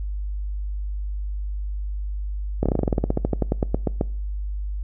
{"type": "slowing click train", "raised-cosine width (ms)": 2, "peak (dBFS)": -7, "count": 21, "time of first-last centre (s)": [2.63, 4.011], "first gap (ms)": 27, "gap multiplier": 1.09, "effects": ["noise-tail reverb RT60 0.5 s tail -23 dB re dry", "added 50 Hz sine -25 dBFS peak until 4.83 s"]}